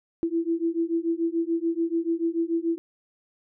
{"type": "beating tone pair", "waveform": "sine", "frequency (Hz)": [329.6, 336.5], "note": ["E4", "E4"], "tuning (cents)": [0, 36], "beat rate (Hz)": 6.9, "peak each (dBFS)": -26, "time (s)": [0.23, 2.78], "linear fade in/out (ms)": 0, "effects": []}